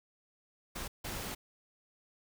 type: noise bursts at uneven times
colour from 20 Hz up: pink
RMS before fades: -40 dBFS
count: 2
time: 0.75-0.88 / 1.04-1.35 s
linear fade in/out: 10 ms
effects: none